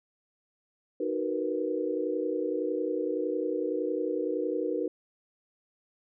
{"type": "chord", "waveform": "sine", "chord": "B major seventh", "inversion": "first", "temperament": "just", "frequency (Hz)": [308.7, 370.4, 463, 493.9], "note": ["D#4", "F#4", "A#4", "B4"], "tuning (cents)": [-14, 2, -12, 0], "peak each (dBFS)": -33, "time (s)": [1, 4.88], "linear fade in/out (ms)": 5, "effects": []}